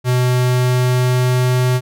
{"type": "tone with pitch glide", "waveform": "square", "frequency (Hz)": [125.3, 126.17], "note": ["B2", "B2"], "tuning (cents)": [25, 37], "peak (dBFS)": -13, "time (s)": [0.04, 1.81], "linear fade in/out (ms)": 50, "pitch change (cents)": 12, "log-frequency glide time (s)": [0.33, 1.61], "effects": []}